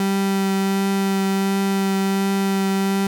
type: tone with vibrato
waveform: 35% pulse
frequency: 194.8 Hz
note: G3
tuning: 11 cents flat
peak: -16 dBFS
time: 0-3.07 s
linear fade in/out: 2 ms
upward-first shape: triangle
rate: 1.4 Hz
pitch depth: 11 cents each way
effects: none